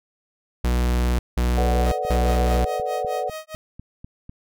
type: tone bursts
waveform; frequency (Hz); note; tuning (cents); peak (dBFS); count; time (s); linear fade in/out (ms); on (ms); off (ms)
45% pulse; 60.9; B1; -24; -18; 3; 0.64-2.65; 5; 550; 180
type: chord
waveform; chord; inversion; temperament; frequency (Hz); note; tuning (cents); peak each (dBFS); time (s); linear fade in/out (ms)
sine; B minor seventh; third; equal with one note detuned; 440 / 493.9 / 581.9 / 740; A4 / B4 / D5 / F#5; 0 / 0 / -16 / 0; -31 / -29 / -29 / -26; 1.57-3.3; 10
type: tone with tremolo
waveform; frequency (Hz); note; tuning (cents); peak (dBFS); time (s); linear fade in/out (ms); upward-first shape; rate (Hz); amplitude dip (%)
sawtooth; 628; D#5; +16; -26; 1.85-3.55; 0; sine; 4.8; 100
type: click train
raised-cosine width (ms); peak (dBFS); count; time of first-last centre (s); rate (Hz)
5; -26; 10; 2.05-4.294; 4.01
effects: none